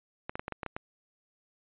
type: clicks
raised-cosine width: 0.5 ms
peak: -20 dBFS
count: 8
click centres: 0.295 / 0.355 / 0.395 / 0.481 / 0.523 / 0.632 / 0.663 / 0.765 s
effects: resampled to 8000 Hz